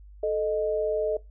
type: tone pair together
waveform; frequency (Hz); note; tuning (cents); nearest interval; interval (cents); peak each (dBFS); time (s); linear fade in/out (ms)
sine; 436.9 / 618.6; A4 / D#5; -12 / -10; tritone; 602; -26 / -26; 0.23-1.17; 5
effects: noise-tail reverb RT60 0.2 s tail -20 dB re dry + added 50 Hz sine -45 dBFS peak until 1.3 s